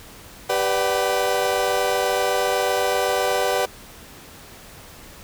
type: chord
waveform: 35% pulse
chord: G major seventh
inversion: none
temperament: equal with one note detuned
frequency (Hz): 392 / 493.9 / 587.3 / 756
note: G4 / B4 / D5 / F#5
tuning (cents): 0 / 0 / 0 / +37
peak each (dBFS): -25 / -22 / -23 / -23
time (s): 0.49-3.66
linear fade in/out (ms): 10
effects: pink hiss -43 dBFS RMS until 5.23 s